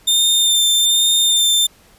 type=tone with vibrato; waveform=sawtooth; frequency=3607 Hz; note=A7; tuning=42 cents sharp; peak=-9 dBFS; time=0.07-1.67 s; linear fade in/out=10 ms; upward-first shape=sine; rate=1.2 Hz; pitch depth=16 cents each way; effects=pink hiss -50 dBFS RMS until 1.98 s + resampled to 32000 Hz